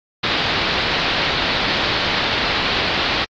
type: low-pass noise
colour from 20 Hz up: white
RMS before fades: -20 dBFS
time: 0.23-3.25 s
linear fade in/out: 10 ms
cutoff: 4400 Hz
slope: 48 dB/octave
effects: AAC 48 kbps